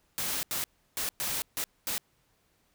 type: noise bursts at uneven times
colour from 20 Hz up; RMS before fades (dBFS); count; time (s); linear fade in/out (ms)
white; -32; 6; 0.18-0.43 / 0.51-0.64 / 0.97-1.09 / 1.2-1.42 / 1.57-1.64 / 1.87-1.98; 0
effects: pink hiss -70 dBFS RMS until 2.74 s